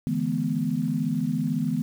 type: chord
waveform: sine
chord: E dominant seventh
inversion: third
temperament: equal with one note detuned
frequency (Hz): 146.83 / 164.81 / 213 / 246.9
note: D3 / E3 / G#3 / B3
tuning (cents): 0 / 0 / +44 / 0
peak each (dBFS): -31 / -28 / -29 / -27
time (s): 0.07-1.82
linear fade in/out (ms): 0
effects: 8-bit